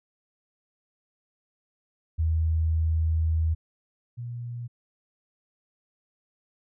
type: tone pair in turn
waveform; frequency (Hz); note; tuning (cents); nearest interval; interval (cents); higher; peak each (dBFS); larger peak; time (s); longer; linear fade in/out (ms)
sine; 80.4 / 119.8; E2 / A#2; -43 / +48; perfect fifth; 691; second; -21 / -32; first; 2.18-3.55 / 4.17-4.68; first; 20
effects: none